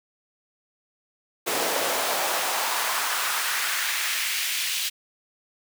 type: noise with high-pass filter sweep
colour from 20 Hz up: pink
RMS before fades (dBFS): -26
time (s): 1.46-4.9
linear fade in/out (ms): 20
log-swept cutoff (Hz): 440 to 3000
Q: 1.5
effects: none